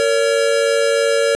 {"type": "tone pair together", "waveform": "square", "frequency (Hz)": [460, 563], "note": ["A#4", "C#5"], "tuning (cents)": [-23, 27], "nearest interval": "minor third", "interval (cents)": 350, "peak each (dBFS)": -17, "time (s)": [0, 1.35], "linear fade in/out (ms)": 0, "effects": ["resampled to 24000 Hz", "7-bit"]}